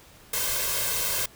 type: noise with comb filter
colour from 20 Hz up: white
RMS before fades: -27 dBFS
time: 0.33-1.26 s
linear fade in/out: 5 ms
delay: 1.9 ms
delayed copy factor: +0.9
effects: pink hiss -52 dBFS RMS until 1.35 s